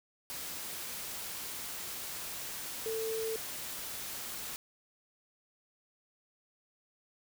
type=tone in noise; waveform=sine; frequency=445.1 Hz; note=A4; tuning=20 cents sharp; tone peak=-33 dBFS; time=2.86-3.36 s; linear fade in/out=0 ms; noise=white; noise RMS=-41 dBFS; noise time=0.3-4.56 s; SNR=+5 dB; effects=none